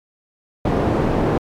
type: low-pass noise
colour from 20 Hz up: white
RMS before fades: -18 dBFS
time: 0.65-1.38 s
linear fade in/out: 5 ms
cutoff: 500 Hz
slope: 12 dB/octave
effects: MP3 96 kbps